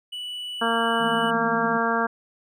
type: tone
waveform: triangle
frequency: 2958 Hz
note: F#7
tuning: 1 cent flat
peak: -29 dBFS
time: 0.12-1.31 s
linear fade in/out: 10 ms
type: harmonic tone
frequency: 229.9 Hz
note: A#3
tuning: 24 cents flat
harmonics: 1 / 2 / 3 / 4 / 5 / 6 / 7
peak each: -28 / -28 / -28 / -28 / -28 / -28 / -28 dBFS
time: 0.61-2.07 s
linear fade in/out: 10 ms
type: chord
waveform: sine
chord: E suspended fourth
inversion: none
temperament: just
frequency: 164.81 / 219.8 / 247.2 Hz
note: E3 / A3 / B3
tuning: 0 / -2 / +2 cents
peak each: -36 / -34 / -37 dBFS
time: 0.99-1.79 s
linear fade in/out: 20 ms
effects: none